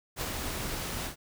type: noise with ADSR envelope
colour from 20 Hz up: pink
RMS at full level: -32 dBFS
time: 0.16-1.16 s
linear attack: 52 ms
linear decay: 40 ms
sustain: -3 dB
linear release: 100 ms
effects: none